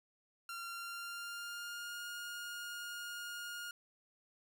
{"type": "tone with pitch glide", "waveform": "sawtooth", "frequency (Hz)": [1378, 1424.1], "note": ["F6", "F6"], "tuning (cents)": [-24, 33], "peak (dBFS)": -39, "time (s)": [0.49, 3.71], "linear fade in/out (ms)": 2, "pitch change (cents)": 57, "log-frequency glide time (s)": [0.68, 2.04], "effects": []}